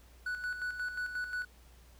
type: tone with tremolo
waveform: triangle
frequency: 1480 Hz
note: F#6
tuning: in tune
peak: -31 dBFS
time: 0.26-1.45 s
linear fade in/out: 5 ms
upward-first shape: square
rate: 5.6 Hz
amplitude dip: 55%
effects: added 60 Hz sine -56 dBFS peak until 1.99 s + pink hiss -63 dBFS RMS until 1.99 s